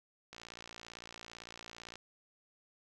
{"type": "click train", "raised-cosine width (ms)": 0.2, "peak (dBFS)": -30, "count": 95, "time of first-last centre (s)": [0.33, 1.956], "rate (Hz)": 57.8, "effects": []}